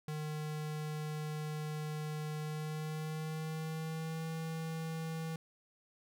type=tone with pitch glide; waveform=square; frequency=152.8 to 161.61 Hz; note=D#3 to E3; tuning=-31 to -34 cents; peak=-38 dBFS; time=0.08-5.36 s; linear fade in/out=2 ms; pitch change=+97 cents; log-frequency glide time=2.41-4.26 s; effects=none